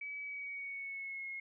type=tone with pitch glide; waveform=sine; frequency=2285 to 2162 Hz; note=D7 to C#7; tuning=-48 to -44 cents; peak=-40 dBFS; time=0.01-1.4 s; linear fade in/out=5 ms; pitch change=-96 cents; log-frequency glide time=0.23-1.28 s; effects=none